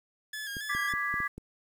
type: tone with vibrato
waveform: sawtooth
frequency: 1673 Hz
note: G#6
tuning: 12 cents sharp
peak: -32 dBFS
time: 0.33-0.93 s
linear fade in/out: 5 ms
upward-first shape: square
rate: 3.6 Hz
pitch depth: 49 cents each way
type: clicks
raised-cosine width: 3 ms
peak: -28 dBFS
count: 6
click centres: 0.568 / 0.75 / 0.938 / 1.141 / 1.203 / 1.38 s
type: chord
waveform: sine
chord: G# diminished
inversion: second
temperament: equal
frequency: 1174.7 / 1661.2 / 1975.5 Hz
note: D6 / G#6 / B6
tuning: 0 / 0 / 0 cents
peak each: -34 / -32 / -33 dBFS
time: 0.69-1.28 s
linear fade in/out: 10 ms
effects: 9-bit